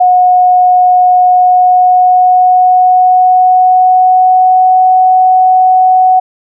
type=tone with pitch glide; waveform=sine; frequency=728 to 742.9 Hz; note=F#5 to F#5; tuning=-28 to +7 cents; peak=-3 dBFS; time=0-6.2 s; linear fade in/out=10 ms; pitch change=+35 cents; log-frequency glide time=1.27-4.82 s; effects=none